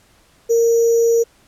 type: tone with sample-and-hold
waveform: sine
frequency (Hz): 462.6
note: A#4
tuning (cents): -13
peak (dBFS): -11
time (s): 0.49-1.24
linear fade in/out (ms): 20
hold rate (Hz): 6300
effects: pink hiss -54 dBFS RMS until 1.47 s + low-pass 12000 Hz 12 dB/octave